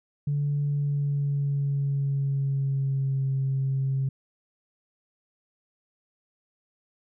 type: tone with pitch glide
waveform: sine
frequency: 144.4 to 134.73 Hz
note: D3 to C#3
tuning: -29 to -49 cents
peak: -22 dBFS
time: 0.27-4.09 s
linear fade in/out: 5 ms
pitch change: -120 cents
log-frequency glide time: 0.64-3.3 s
effects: tanh soft clip ceiling -19 dBFS